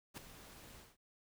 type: noise with ADSR envelope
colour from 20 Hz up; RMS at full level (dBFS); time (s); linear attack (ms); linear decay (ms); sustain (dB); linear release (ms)
pink; -45; 0.14-0.97; 37; 5; -11; 200
effects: none